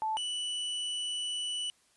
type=tone pair in turn; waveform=sine / 45% pulse; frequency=874 / 2964 Hz; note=A5 / F#7; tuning=-12 / +2 cents; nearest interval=octave + major sixth; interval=2114 cents; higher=second; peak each=-29 / -32 dBFS; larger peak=first; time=0.02-0.17 / 0.17-1.7 s; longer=second; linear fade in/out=0 ms; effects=white hiss -67 dBFS RMS until 1.96 s + resampled to 24000 Hz